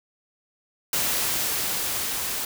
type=noise with level ramp; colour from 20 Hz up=white; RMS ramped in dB=-24 to -29 dBFS; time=0.93-2.45 s; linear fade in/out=2 ms; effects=none